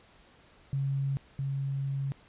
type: tone pair in turn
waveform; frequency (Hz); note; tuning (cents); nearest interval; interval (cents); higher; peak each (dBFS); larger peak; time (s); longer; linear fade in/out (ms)
sine; 137.3 / 137.3; C#3 / C#3; -16 / -16; unison; 0; neither; -27 / -29; first; 0.73-1.17 / 1.39-2.12; second; 0
effects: pink hiss -59 dBFS RMS until 2.28 s + resampled to 8000 Hz